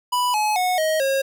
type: tone with pitch steps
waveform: square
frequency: 987.8 / 850.1 / 731.5 / 629.5 / 541.7 Hz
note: B5 / G#5 / F#5 / D#5 / C#5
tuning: 0 / +40 / -20 / +20 / -40 cents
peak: -19 dBFS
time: 0.12-1.22 s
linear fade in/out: 10 ms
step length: 220 ms
effects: none